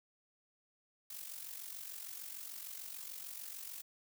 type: noise with amplitude modulation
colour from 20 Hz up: blue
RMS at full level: -44 dBFS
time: 1.1-3.82 s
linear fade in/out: 5 ms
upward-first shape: sine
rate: 46.7 Hz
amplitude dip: 65%
effects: none